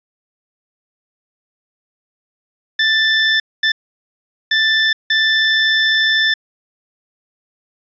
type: tone bursts at uneven times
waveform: 25% pulse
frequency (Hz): 1766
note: A6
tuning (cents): +6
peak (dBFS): -8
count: 4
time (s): 2.79-3.4 / 3.63-3.72 / 4.51-4.93 / 5.1-6.34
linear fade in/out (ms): 5
effects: resampled to 16000 Hz